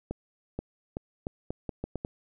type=accelerating click train; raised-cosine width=2 ms; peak=-19 dBFS; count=9; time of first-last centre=0.11-2.049 s; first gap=480 ms; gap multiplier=0.79; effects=none